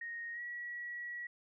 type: tone with pitch glide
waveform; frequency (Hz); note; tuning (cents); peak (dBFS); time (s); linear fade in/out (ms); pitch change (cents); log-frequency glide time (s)
sine; 1864.7 to 1926; A#6 to B6; 0 to -44; -40; 0.01-1.27; 5; +56; 0.33-0.41
effects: none